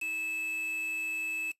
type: tone with quantisation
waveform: triangle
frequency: 2613 Hz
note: E7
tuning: 16 cents flat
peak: -30 dBFS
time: 0.01-1.52 s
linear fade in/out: 10 ms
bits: 7
effects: noise-tail reverb RT60 0.1 s tail -17 dB re dry + resampled to 32000 Hz